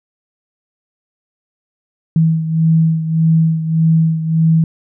sine beating tone pair, 161.3 / 163 Hz, E3 / E3, -37 / -19 cents, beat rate 1.7 Hz, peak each -11 / -17 dBFS, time 2.16-4.64 s, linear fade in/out 2 ms, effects none

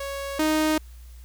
sawtooth tone pair in turn, 554.4 / 310.6 Hz, C#5 / D#4, 0 / -3 cents, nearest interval minor seventh, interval 1003 cents, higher first, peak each -26 / -16 dBFS, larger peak second, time 0-0.39 / 0.39-0.78 s, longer neither, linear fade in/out 5 ms, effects added 60 Hz sine -41 dBFS peak until 1.24 s + white hiss -57 dBFS RMS until 1.24 s

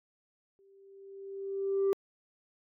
sine tone with exponential growth, 392 Hz, G4, in tune, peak -21 dBFS, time 0.59-1.93 s, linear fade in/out 0 ms, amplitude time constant 290 ms, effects tanh soft clip ceiling -23 dBFS

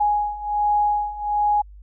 sine beating tone pair, 830.6 / 831.9 Hz, G#5 / G#5, 0 / +3 cents, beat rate 1.3 Hz, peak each -23 / -20 dBFS, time 0-1.62 s, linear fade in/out 10 ms, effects added 50 Hz sine -40 dBFS peak until 1.82 s

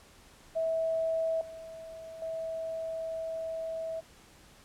sine tone with level steps, 650 Hz, E5, 24 cents flat, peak -27 / -42 / -33 dBFS, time 0.55-4.01 s, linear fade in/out 20 ms, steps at 1.41 / 2.22 s, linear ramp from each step 2 ms, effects pink hiss -57 dBFS RMS until 4.64 s + low-pass 11000 Hz 12 dB/octave

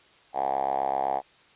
5% pulse tone with band-pass filter, 67.8 Hz, C#2, 38 cents flat, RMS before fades -27 dBFS, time 0.33-1.22 s, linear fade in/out 50 ms, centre 770 Hz, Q 7.6, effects white hiss -57 dBFS RMS until 1.55 s + resampled to 8000 Hz

